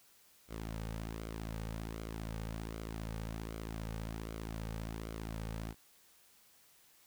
sawtooth tone with flanger, 55 Hz, A1, in tune, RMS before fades -42 dBFS, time 0.48-5.75 s, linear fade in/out 50 ms, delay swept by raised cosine 1.1 to 3 ms, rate 1.3 Hz, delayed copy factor -0.5, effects white hiss -65 dBFS RMS until 7.06 s

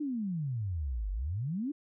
sine exponential two-way sweep, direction down then up, 309.5 to 46.25 to 309.5 Hz, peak -31 dBFS, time 0-1.72 s, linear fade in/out 10 ms, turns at 1.11 s, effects none

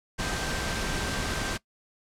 sine tone in noise, 1568 Hz, G6, in tune, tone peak -38 dBFS, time 0.18-1.58 s, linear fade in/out 20 ms, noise pink, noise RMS -30 dBFS, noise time 0.18-1.58 s, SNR -11 dB, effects noise-tail reverb RT60 0.1 s tail -21 dB re dry + low-pass 8000 Hz 12 dB/octave

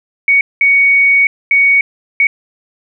sine tone bursts at uneven times, 2235 Hz, C#7, 14 cents sharp, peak -6 dBFS, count 4, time 0.28-0.41 / 0.61-1.27 / 1.51-1.81 / 2.2-2.27 s, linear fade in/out 2 ms, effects none

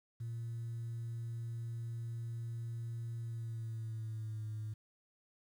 sine tone with pitch glide, 116 to 108.23 Hz, A#2 to A2, -8 to -28 cents, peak -37 dBFS, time 0.2-4.74 s, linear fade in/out 10 ms, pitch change -120 cents, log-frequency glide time 3.18-4.46 s, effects tanh soft clip ceiling -36 dBFS + 11-bit

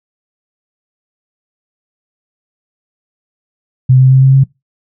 sine tone with pitch steps, 129.2 / 130.63 / 132.07 / 133.52 / 135 Hz, C3 / C3 / C3 / C3 / C#3, -21 / -2 / +17 / +35 / -45 cents, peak -3 dBFS, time 3.89-4.44 s, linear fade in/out 10 ms, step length 110 ms, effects noise-tail reverb RT60 0.2 s tail -22 dB re dry

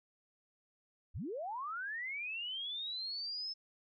sine linear sweep, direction up, 39.8 to 5274 Hz, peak -38 dBFS, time 1.14-3.54 s, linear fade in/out 20 ms, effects none

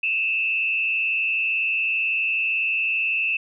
sine tone with frequency modulation, 2635 Hz, E7, 1 cent flat, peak -20 dBFS, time 0.03-3.37 s, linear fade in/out 5 ms, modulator 112 Hz, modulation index 0.8, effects none

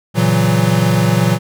square chord, F# dominant seventh, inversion first, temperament equal, 116.54 / 138.59 / 164.81 / 185 Hz, A#2 / C#3 / E3 / F#3, 0 / 0 / 0 / 0 cents, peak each -16 / -21 / -17 / -17 dBFS, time 0.14-1.39 s, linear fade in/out 50 ms, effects none

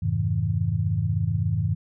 sine chord, F minor seventh, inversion none, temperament equal with one note detuned, 87.31 / 103.83 / 130.81 / 159.38 Hz, F2 / Ab2 / C3 / Eb3, 0 / 0 / 0 / +42 cents, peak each -29 / -24 / -30 / -27 dBFS, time 0.02-1.75 s, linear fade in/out 10 ms, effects none

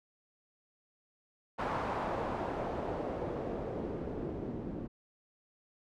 white noise with low-pass filter sweep, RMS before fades -37 dBFS, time 1.58-4.88 s, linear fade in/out 20 ms, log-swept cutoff 1000 to 290 Hz, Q 1.4, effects none

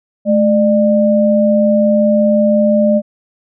sine tone pair together, 215.1 / 599.5 Hz, A3 / D5, -39 / +36 cents, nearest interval octave + tritone, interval 1775 cents, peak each -11 dBFS, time 0.25-3.02 s, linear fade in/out 50 ms, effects none

